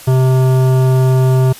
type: tone with hard clipping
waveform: triangle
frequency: 129.9 Hz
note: C3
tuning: 12 cents flat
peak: -10 dBFS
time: 0.07-1.53 s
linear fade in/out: 10 ms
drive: 18 dB
effects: white hiss -35 dBFS RMS until 1.59 s + resampled to 32000 Hz